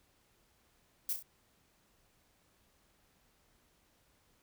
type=noise with echo; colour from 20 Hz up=violet; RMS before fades=-34 dBFS; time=1.09-1.13 s; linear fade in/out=2 ms; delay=32 ms; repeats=3; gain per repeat=-6 dB; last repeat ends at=1.226 s; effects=pink hiss -71 dBFS RMS until 4.42 s